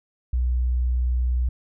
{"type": "tone", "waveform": "sine", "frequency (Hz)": 61.74, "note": "B1", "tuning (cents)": 0, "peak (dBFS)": -19, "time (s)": [0.33, 1.49], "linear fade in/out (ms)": 5, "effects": []}